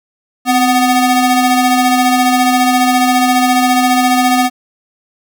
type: ring-modulated tone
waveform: 35% pulse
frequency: 498.6 Hz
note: B4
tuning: 16 cents sharp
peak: -4 dBFS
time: 0.45-4.5 s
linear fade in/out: 50 ms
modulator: 242 Hz
effects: none